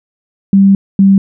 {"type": "tone pair in turn", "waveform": "sine", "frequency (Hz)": [196, 195.25], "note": ["G3", "G3"], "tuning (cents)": [0, -7], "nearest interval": "unison", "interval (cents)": 7, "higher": "first", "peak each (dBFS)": -3, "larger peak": "neither", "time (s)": [[0.53, 0.75], [0.99, 1.18]], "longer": "first", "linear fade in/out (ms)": 2, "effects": []}